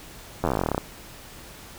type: slowing click train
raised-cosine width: 1 ms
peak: -9 dBFS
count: 18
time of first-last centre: 0.44-0.779 s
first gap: 11 ms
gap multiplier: 1.07
effects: pink hiss -44 dBFS RMS until 1.78 s